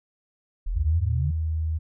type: linear sweep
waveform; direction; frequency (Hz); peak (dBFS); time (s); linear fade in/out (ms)
sine; up; 32.11 to 150.5; -24; 0.66-1.31; 10
type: tone with pitch glide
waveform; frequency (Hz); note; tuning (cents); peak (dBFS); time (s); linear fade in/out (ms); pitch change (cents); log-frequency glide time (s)
sine; 80.3 to 79.47; E2 to D#2; -45 to +37; -23; 0.75-1.79; 20; -18; 1.29-1.51
effects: none